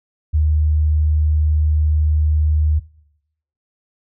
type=tone; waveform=sine; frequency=76.5 Hz; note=D#2; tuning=29 cents flat; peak=-12 dBFS; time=0.33-2.8 s; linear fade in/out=20 ms; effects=noise-tail reverb RT60 0.8 s tail -21 dB re dry